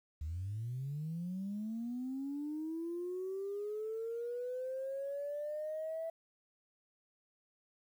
sine linear sweep, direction up, 72.6 to 659.3 Hz, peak -36 dBFS, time 0.21-6.1 s, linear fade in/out 5 ms, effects tanh soft clip ceiling -33 dBFS + 11-bit

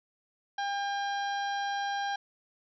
harmonic tone, 802 Hz, G5, 39 cents sharp, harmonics 1 / 2 / 3 / 4 / 5 / 6 / 7, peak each -31 / -36 / -51 / -43 / -46 / -53 / -49 dBFS, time 0.58-2.16 s, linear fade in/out 5 ms, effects none

